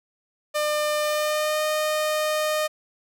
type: tone with pitch glide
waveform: sawtooth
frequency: 600 to 613.7 Hz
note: D5 to D#5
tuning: +37 to -24 cents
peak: -18 dBFS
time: 0.54-2.68 s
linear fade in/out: 20 ms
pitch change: +39 cents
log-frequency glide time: 0.99-1.64 s
effects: none